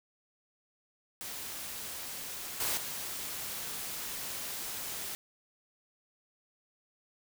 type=noise with level steps; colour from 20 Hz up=white; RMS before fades=-41 / -32 / -39 dBFS; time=1.21-5.15 s; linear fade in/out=0 ms; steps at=2.6 / 2.77 s; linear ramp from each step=5 ms; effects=none